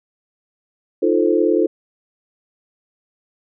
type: chord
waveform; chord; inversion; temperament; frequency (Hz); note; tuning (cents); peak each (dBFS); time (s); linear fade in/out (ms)
sine; F dominant seventh; third; equal; 311.1 / 349.2 / 440 / 523.3; Eb4 / F4 / A4 / C5; 0 / 0 / 0 / 0; -19 / -17 / -18 / -22; 1.02-1.67; 10
effects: none